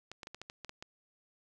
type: clicks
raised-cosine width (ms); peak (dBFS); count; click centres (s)
0.2; -27; 9; 0.116 / 0.232 / 0.271 / 0.346 / 0.416 / 0.499 / 0.647 / 0.694 / 0.825
effects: none